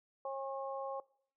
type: harmonic tone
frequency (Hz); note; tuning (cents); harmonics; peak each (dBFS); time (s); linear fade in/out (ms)
271.1; C#4; -38; 2 / 3 / 4; -39 / -43 / -45; 0.25-1; 2
effects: noise-tail reverb RT60 0.6 s tail -22 dB re dry